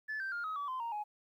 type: tone with pitch steps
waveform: sine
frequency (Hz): 1735 / 1563.7 / 1409.3 / 1270.1 / 1144.7 / 1031.6 / 929.8 / 837.9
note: A6 / G6 / F6 / D#6 / D6 / C6 / A#5 / G#5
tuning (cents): -25 / -5 / +15 / +35 / -45 / -25 / -5 / +15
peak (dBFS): -34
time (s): 0.08-1.04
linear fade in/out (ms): 20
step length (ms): 120
effects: tanh soft clip ceiling -33 dBFS + 12-bit